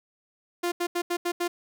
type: tone bursts at uneven times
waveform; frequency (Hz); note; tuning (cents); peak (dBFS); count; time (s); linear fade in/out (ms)
sawtooth; 349.2; F4; 0; -21; 6; 0.63-0.72 / 0.8-0.87 / 0.95-1.02 / 1.1-1.17 / 1.25-1.32 / 1.4-1.48; 10
effects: none